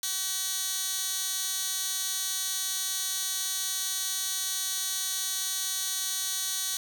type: tone with high-pass filter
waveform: 15% pulse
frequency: 380.1 Hz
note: F#4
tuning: 47 cents sharp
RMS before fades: -31 dBFS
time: 0.03-6.77 s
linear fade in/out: 2 ms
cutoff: 4900 Hz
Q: 0.94
effects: none